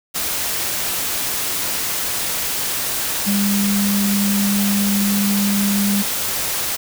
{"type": "tone in noise", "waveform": "sine", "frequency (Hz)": 201.3, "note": "G3", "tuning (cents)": 46, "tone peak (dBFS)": -16, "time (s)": [3.26, 6.03], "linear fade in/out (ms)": 20, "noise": "white", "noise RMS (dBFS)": -22, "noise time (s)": [0.14, 6.77], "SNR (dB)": 3, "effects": []}